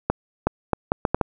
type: accelerating click train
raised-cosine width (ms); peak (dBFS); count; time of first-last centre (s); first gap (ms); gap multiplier
1; -4; 7; 0.1-1.212; 370; 0.71
effects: none